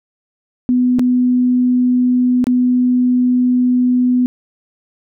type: tone with dropouts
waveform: sine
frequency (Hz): 249.2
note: B3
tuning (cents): +16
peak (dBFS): -10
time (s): 0.69-4.26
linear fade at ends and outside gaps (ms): 0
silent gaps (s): 0.987-0.994 / 2.442-2.469
effects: none